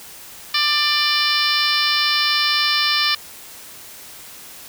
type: harmonic tone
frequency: 593 Hz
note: D5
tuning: 17 cents sharp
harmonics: 2 / 3 / 4 / 5 / 6 / 7 / 8 / 9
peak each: -24 / -24 / -24 / -24 / -24 / -24 / -24 / -24 dBFS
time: 0.54-3.15 s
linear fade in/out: 5 ms
effects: white hiss -39 dBFS RMS until 4.68 s